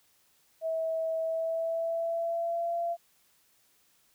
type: tone with pitch glide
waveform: sine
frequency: 648 to 683 Hz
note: E5 to F5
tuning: -30 to -39 cents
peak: -28 dBFS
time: 0.61-2.97 s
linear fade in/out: 50 ms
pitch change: +91 cents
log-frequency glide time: 1.2-2.75 s
effects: white hiss -67 dBFS RMS until 4.14 s